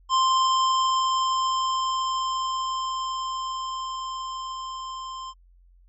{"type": "tone with level ramp", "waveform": "square", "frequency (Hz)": 1046.5, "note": "C6", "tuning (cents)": 0, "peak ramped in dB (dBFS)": [-18, -34], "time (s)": [0.09, 5.34], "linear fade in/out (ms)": 50, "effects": ["added 44 Hz sine -52 dBFS peak until 5.88 s", "MP3 32 kbps"]}